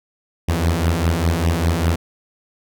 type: beating tone pair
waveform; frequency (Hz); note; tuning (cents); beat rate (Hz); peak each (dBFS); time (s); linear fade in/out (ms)
sawtooth; 81 / 86; E2 / F2; -30 / -26; 5; -15; 0.48-1.96; 10
effects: none